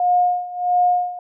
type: tone with tremolo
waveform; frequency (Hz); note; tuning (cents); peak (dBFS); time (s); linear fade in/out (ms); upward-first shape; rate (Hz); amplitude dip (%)
sine; 716; F5; +43; -12; 0-1.19; 2; sine; 1.5; 85
effects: none